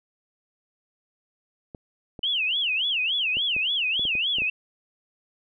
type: clicks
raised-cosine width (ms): 2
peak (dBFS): -25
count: 9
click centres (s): 1.748 / 2.192 / 3.37 / 3.565 / 3.995 / 4.053 / 4.153 / 4.385 / 4.42
type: tone with vibrato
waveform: sine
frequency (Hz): 2917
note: F#7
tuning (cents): -25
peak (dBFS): -22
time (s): 2.23-4.5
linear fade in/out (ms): 5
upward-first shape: sine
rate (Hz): 3.5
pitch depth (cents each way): 280
effects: none